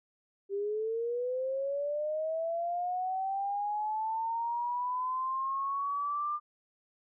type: linear sweep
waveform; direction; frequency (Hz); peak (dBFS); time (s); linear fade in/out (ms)
sine; up; 392 to 1200; -30; 0.49-6.4; 50
effects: none